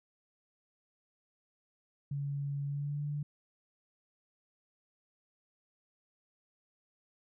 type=tone with pitch glide; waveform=sine; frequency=141.5 to 146.41 Hz; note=C#3 to D3; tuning=+36 to -5 cents; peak=-33 dBFS; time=2.11-3.23 s; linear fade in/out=5 ms; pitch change=+59 cents; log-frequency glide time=2.66-3.03 s; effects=none